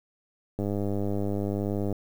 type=click train; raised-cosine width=2 ms; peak=-17 dBFS; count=136; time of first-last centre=0.59-1.927 s; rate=101 Hz; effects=8-bit